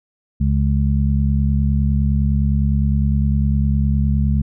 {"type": "harmonic tone", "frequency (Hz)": 69.8, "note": "C#2", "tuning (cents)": 13, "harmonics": [1, 2, 3], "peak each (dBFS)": [-16, -19, -21], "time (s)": [0.4, 4.42], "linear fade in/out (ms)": 10, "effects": []}